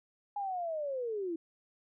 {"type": "linear sweep", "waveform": "sine", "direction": "down", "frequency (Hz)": [828, 319.1], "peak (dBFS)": -33, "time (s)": [0.36, 1.36], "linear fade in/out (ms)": 5, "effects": []}